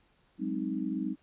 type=chord; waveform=sine; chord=Ab dominant seventh; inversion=third; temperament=equal with one note detuned; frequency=187.47 / 207.7 / 261.6 / 311.1 Hz; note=Gb3 / Ab3 / C4 / Eb4; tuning=+23 / 0 / 0 / 0 cents; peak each=-37 / -36 / -35 / -35 dBFS; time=0.38-1.16 s; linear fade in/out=50 ms; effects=pink hiss -68 dBFS RMS until 1.22 s + resampled to 8000 Hz